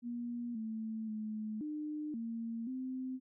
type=tone with pitch steps; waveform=sine; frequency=239 / 220.9 / 215.5 / 302 / 229.1 / 258.4 Hz; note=A#3 / A3 / A3 / D4 / A#3 / C4; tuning=+43 / +7 / -36 / +48 / -30 / -21 cents; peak=-37 dBFS; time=0.02-3.2 s; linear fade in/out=50 ms; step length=530 ms; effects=none